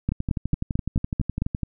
two click trains, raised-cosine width 5 ms, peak -10 / -13 dBFS, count 7 / 19, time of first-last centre 0.09-1.42 / 0.12-1.633 s, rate 4.51 / 11.9 Hz, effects none

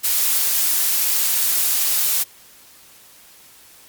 blue noise, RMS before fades -18 dBFS, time 0.03-2.24 s, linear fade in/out 20 ms, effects white hiss -47 dBFS RMS until 3.88 s + MP3 96 kbps

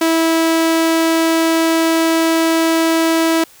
sawtooth tone, 326.6 Hz, E4, 16 cents flat, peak -8 dBFS, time 0.01-3.44 s, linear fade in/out 5 ms, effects white hiss -45 dBFS RMS until 3.6 s

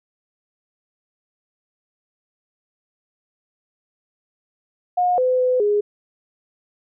sine tone with pitch steps, 719 / 508 / 505 / 414.1 Hz, F#5 / B4 / B4 / G#4, -50 / +49 / +39 / -5 cents, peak -15 dBFS, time 4.97-5.81 s, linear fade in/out 10 ms, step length 210 ms, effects none

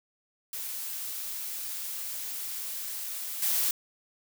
blue noise with level steps, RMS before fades -36 / -27 dBFS, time 0.53-3.71 s, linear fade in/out 2 ms, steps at 3.42 s, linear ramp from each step 5 ms, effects none

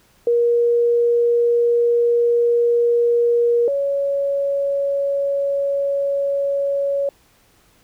sine tone pair in turn, 473.8 / 559.3 Hz, A#4 / C#5, +28 / +15 cents, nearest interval minor third, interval 287 cents, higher second, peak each -13 / -17 dBFS, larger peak first, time 0.27-3.68 / 3.68-7.09 s, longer neither, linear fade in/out 2 ms, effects pink hiss -56 dBFS RMS until 7.83 s

